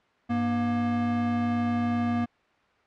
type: tone pair together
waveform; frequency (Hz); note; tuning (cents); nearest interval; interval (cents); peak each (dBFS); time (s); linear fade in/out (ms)
square; 100 / 237.4; G2 / A#3; +35 / +32; octave + minor third; 1497; -34 / -25; 0.29-2.26; 20
effects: white hiss -63 dBFS RMS until 2.86 s + low-pass 2000 Hz 12 dB/octave